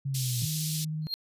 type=exponential sweep; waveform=sine; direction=down; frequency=139.5 to 117.3 Hz; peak=-28 dBFS; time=0.05-0.46 s; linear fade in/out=10 ms
type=high-pass noise; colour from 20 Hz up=pink; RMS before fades=-34 dBFS; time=0.14-0.85 s; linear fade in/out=10 ms; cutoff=3700 Hz; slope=24 dB/octave
type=tone with vibrato; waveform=sine; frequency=155.56 Hz; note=D#3; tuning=in tune; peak=-30 dBFS; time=0.42-1.07 s; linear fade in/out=0 ms; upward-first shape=triangle; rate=16 Hz; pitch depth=20 cents each way
type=tone with exponential growth; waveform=triangle; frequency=4217 Hz; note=C8; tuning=13 cents sharp; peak=-24 dBFS; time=1.02-1.14 s; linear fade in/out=0 ms; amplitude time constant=26 ms
effects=resampled to 32000 Hz